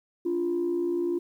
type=tone pair together; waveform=sine; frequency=286.6 / 347.2 Hz; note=D4 / F4; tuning=-42 / -10 cents; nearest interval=minor third; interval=332 cents; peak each=-31 / -24 dBFS; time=0.25-1.19 s; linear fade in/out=10 ms; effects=tanh soft clip ceiling -20 dBFS + 10-bit